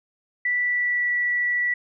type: tone with pitch glide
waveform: sine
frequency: 1967 to 1952.3 Hz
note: B6 to B6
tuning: -7 to -20 cents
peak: -20 dBFS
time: 0.45-1.74 s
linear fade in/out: 5 ms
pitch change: -13 cents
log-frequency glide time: 0.61-1.1 s
effects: none